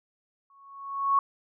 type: tone with exponential growth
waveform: sine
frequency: 1106 Hz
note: C#6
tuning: 4 cents flat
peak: -17 dBFS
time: 0.5-1.19 s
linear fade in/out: 2 ms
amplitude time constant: 150 ms
effects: none